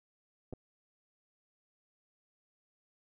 clicks, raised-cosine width 2 ms, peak -30 dBFS, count 2, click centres 0.527 / 0.535 s, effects none

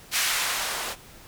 blue noise with band-pass filter sweep, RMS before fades -27 dBFS, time 0.11-0.96 s, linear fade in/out 50 ms, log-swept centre 2000 to 520 Hz, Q 0.79, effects pink hiss -48 dBFS RMS until 1.27 s

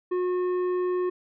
triangle tone with tanh clipping, 362 Hz, F#4, 38 cents flat, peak -25 dBFS, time 0.11-1.1 s, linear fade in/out 10 ms, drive 13 dB, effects none

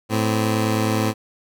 15% pulse tone pair together, 108.8 / 257.1 Hz, A2 / C4, -19 / -30 cents, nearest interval octave + minor third, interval 1489 cents, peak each -13 / -18 dBFS, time 0.09-1.14 s, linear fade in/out 50 ms, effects none

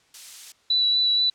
violet noise, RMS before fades -30 dBFS, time 0.14-0.52 s, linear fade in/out 2 ms
sine tone with vibrato, 3951 Hz, B7, in tune, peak -17 dBFS, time 0.7-1.3 s, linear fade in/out 5 ms, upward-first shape sine, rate 4.2 Hz, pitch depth 13 cents each way
effects white hiss -61 dBFS RMS until 1.34 s + low-pass 6000 Hz 12 dB/octave

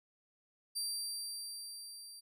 25% pulse tone with level ramp, 4700 Hz, D8, 1 cent sharp, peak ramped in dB -30 to -45 dBFS, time 0.75-2.21 s, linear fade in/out 20 ms, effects none

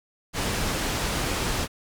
pink low-pass noise, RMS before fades -27 dBFS, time 0.33-1.68 s, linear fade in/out 50 ms, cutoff 9400 Hz, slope 12 dB/octave, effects none

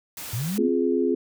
white noise, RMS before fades -36 dBFS, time 0.17-0.58 s, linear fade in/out 2 ms
sine linear sweep, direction up, 102.1 to 261.6 Hz, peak -25 dBFS, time 0.33-0.69 s, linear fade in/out 5 ms
sine chord, F minor, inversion second, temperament just, 261.9 / 349.2 / 419.1 Hz, C4 / F4 / Ab4, +2 / 0 / +16 cents, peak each -24 dBFS, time 0.58-1.15 s, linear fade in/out 5 ms
effects none

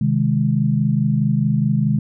sine chord, Ab major, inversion first, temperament equal, 130.81 / 155.56 / 207.7 Hz, C3 / Eb3 / Ab3, 0 / 0 / 0 cents, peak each -19 dBFS, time 0.01-1.99 s, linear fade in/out 5 ms, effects none

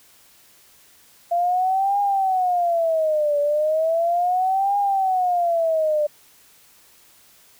sine tone with vibrato, 685 Hz, F5, 34 cents flat, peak -17 dBFS, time 1.31-6.07 s, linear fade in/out 10 ms, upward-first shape triangle, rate 0.36 Hz, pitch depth 300 cents each way, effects white hiss -53 dBFS RMS until 7.59 s

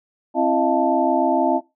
sine tone cluster, 264.2 / 333.7 / 621 / 688 / 880 Hz, C4 / E4 / D#5 / F5 / A5, +17 / +21 / -3 / -26 / 0 cents, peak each -22 dBFS, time 0.34-1.61 s, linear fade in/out 50 ms, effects noise-tail reverb RT60 0.2 s tail -18 dB re dry

